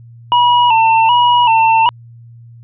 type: tone with vibrato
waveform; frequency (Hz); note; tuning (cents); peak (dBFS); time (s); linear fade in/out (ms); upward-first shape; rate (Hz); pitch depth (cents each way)
square; 932.3; A#5; 0; -8; 0.32-1.89; 0; square; 1.3; 66
effects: added 117 Hz sine -35 dBFS peak until 2.63 s + resampled to 8000 Hz